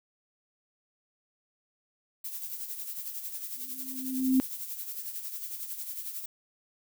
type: noise with tremolo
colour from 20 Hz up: violet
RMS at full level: -36 dBFS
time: 2.24-6.26 s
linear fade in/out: 5 ms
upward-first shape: sine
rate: 11 Hz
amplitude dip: 55%
type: tone with exponential growth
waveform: sine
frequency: 260 Hz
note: C4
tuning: 11 cents flat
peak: -18 dBFS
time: 3.57-4.4 s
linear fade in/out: 0 ms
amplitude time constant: 180 ms
effects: none